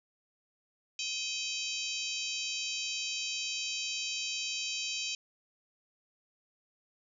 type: harmonic tone with a mistuned harmonic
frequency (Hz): 782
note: G5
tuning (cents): -4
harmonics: 3 / 4 / 5 / 6 / 7 / 8 / 9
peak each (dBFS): -39 / -40 / -41 / -42 / -42 / -43 / -44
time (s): 0.99-5.15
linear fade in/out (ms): 2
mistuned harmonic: 3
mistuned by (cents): +130
effects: none